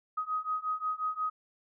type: beating tone pair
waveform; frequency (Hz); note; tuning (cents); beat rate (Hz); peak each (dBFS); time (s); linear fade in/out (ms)
sine; 1254 / 1259.6; D#6 / D#6; +13 / +21; 5.6; -34 / -33; 0.17-1.3; 10
effects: none